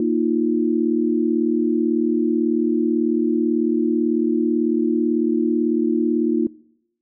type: chord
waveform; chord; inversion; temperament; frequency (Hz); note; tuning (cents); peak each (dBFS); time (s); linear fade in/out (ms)
sine; Bb suspended fourth; none; equal; 233.1 / 311.1 / 349.2; Bb3 / Eb4 / F4; 0 / 0 / 0; -21; 0-6.47; 2
effects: noise-tail reverb RT60 0.8 s tail -22 dB re dry